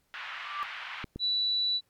pink band-pass noise, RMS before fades -40 dBFS, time 0.14-1.04 s, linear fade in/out 0 ms, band 1100 to 3100 Hz, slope 24 dB/octave
sine tone with exponential growth, 1174 Hz, D6, 1 cent flat, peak -27 dBFS, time 0.27-0.63 s, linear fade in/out 0 ms, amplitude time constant 78 ms
clicks, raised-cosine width 3 ms, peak -25 dBFS, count 2, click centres 1.043 / 1.16 s
sine tone, 3951 Hz, B7, in tune, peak -25 dBFS, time 1.19-1.81 s, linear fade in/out 50 ms
effects pink hiss -72 dBFS RMS until 1.89 s + MP3 96 kbps

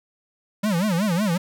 square tone with vibrato, 190 Hz, F#3, 46 cents sharp, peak -20 dBFS, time 0.63-1.38 s, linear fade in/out 10 ms, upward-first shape sine, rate 5.4 Hz, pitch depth 240 cents each way, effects none

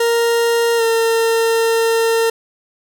40% pulse tone with pitch glide, 466.2 to 455.6 Hz, A#4 to A#4, 0 to -40 cents, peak -12 dBFS, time 0-2.3 s, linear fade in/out 5 ms, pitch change -40 cents, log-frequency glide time 0.77-0.82 s, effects none

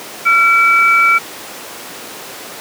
sine tone pair together, 1366 / 2300 Hz, F6 / D7, -39 / -37 cents, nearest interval major sixth, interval 902 cents, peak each -10 dBFS, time 0.25-1.19 s, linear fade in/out 20 ms, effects pink hiss -29 dBFS RMS until 2.6 s + high-pass 300 Hz 12 dB/octave

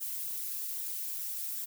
violet noise with flanger, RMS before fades -37 dBFS, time 0-1.66 s, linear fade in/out 20 ms, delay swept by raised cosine 0.52 to 5.72 ms, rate 2.5 Hz, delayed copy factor +0.7, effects none

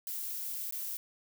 violet noise with dropouts, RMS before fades -38 dBFS, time 0.07-0.97 s, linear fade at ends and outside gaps 1 ms, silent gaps 0.71-0.724 s, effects none

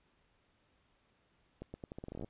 accelerating click train, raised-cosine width 2 ms, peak -30 dBFS, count 15, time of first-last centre 1.62-2.245 s, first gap 120 ms, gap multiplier 0.82, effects pink hiss -73 dBFS RMS until 2.29 s + resampled to 8000 Hz

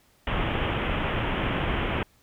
pink low-pass noise, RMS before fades -27 dBFS, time 0.27-2.03 s, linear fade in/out 2 ms, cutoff 3300 Hz, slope 96 dB/octave, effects pink hiss -62 dBFS RMS until 2.22 s

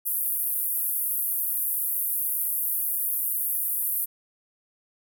pink band-pass noise, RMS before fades -27 dBFS, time 0.05-4.06 s, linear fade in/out 20 ms, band 11000 to 16000 Hz, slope 48 dB/octave, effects none

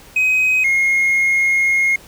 triangle tone pair in turn, 2523 / 2148 Hz, D#7 / C7, +23 / +45 cents, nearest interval minor third, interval 278 cents, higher first, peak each -10 dBFS, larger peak neither, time 0.16-0.64 / 0.64-1.96 s, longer second, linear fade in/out 5 ms, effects tanh soft clip ceiling -7 dBFS + pink hiss -43 dBFS RMS until 2.07 s

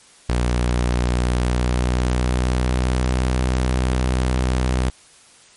sawtooth tone with pitch glide, 60.7 to 63.1 Hz, B1 to B1, -29 to +38 cents, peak -13 dBFS, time 0.29-4.9 s, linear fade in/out 5 ms, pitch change +67 cents, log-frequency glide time 0.94-3.24 s, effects white hiss -49 dBFS RMS until 5.56 s + MP3 48 kbps

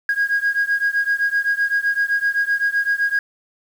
sine beating tone pair, 1634 / 1641.8 Hz, G#6 / G#6, -29 / -20 cents, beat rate 7.8 Hz, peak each -18 / -19 dBFS, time 0.09-3.19 s, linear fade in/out 2 ms, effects tanh soft clip ceiling -12 dBFS + 7-bit

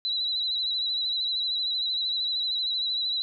sine tone with vibrato, 3951 Hz, B7, in tune, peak -25 dBFS, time 0.05-3.22 s, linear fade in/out 0 ms, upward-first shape sine, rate 13 Hz, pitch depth 49 cents each way, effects none

